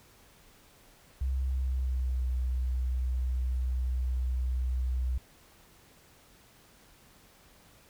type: tone with pitch glide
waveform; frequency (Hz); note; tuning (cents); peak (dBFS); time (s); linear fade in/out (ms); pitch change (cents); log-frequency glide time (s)
sine; 65.6 to 62.96; C2 to B1; +5 to +34; -27; 1.21-5.18; 5; -71; 1.41-2.25
effects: pink hiss -59 dBFS RMS until 7.89 s